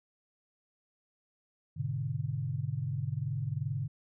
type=chord; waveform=sine; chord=G# diminished; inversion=none; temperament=equal with one note detuned; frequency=103.83 / 126.43 / 146.83 Hz; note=G#2 / B2 / D3; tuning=0 / +41 / 0 cents; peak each=-37 / -35 / -35 dBFS; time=1.76-3.88 s; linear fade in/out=20 ms; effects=none